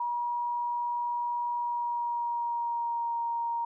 sine tone with pitch glide, 958 to 935.6 Hz, A#5 to A#5, +47 to +6 cents, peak -28 dBFS, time 0-3.65 s, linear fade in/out 5 ms, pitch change -41 cents, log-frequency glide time 1.56-3.16 s, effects none

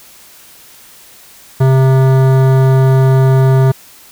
sine tone with hard clipping, 132.3 Hz, C3, 20 cents sharp, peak -8 dBFS, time 1.6-3.72 s, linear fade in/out 10 ms, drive 16 dB, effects white hiss -40 dBFS RMS until 4.11 s

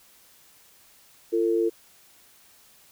sine tone pair together, 342.9 / 450 Hz, F4 / A4, -32 / +39 cents, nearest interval perfect fourth, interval 471 cents, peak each -23 dBFS, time 1.32-1.7 s, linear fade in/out 20 ms, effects white hiss -56 dBFS RMS until 2.91 s

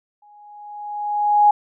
sine tone with exponential growth, 830.6 Hz, G#5, in tune, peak -8 dBFS, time 0.22-1.51 s, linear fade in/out 5 ms, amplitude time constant 280 ms, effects none

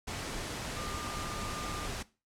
sine tone in noise, 1204 Hz, D6, 43 cents sharp, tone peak -42 dBFS, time 0.76-1.87 s, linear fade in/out 10 ms, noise pink, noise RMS -38 dBFS, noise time 0.07-2.03 s, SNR -7 dB, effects noise-tail reverb RT60 0.3 s tail -18 dB re dry + low-pass 9000 Hz 12 dB/octave

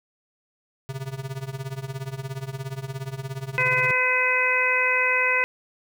square tone with tremolo, 134 Hz, C3, 42 cents sharp, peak -27 dBFS, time 0.89-3.91 s, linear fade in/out 0 ms, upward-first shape triangle, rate 17 Hz, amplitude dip 95%
harmonic tone, 507 Hz, B4, 45 cents sharp, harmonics 1 / 2 / 3 / 4 / 5, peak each -29 / -28 / -27 / -23 / -23 dBFS, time 3.58-5.44 s, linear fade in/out 0 ms
effects 9-bit

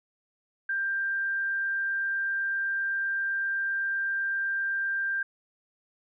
sine tone with frequency modulation, 1585 Hz, G6, 19 cents sharp, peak -26 dBFS, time 0.69-5.23 s, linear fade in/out 5 ms, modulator 27.8 Hz, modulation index 0.22, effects none

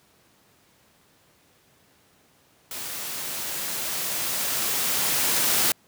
white noise with level ramp, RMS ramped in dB -34 to -21 dBFS, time 2.71-5.72 s, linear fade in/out 2 ms, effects pink hiss -60 dBFS RMS until 5.87 s + high-pass 100 Hz 12 dB/octave

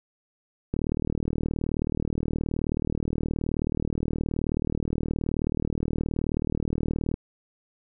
click train, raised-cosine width 3 ms, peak -14 dBFS, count 250, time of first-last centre 0.74-7.141 s, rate 38.9 Hz, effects none

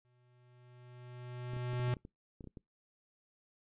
square tone with exponential growth, 123.47 Hz, B2, in tune, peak -31 dBFS, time 0.05-1.94 s, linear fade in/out 0 ms, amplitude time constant 410 ms
clicks, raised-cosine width 3 ms, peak -35 dBFS, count 12, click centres 1.535 / 1.566 / 1.733 / 1.798 / 1.882 / 1.931 / 1.968 / 2.051 / 2.408 / 2.442 / 2.473 / 2.572 s
effects noise-tail reverb RT60 0.2 s tail -25 dB re dry + resampled to 8000 Hz

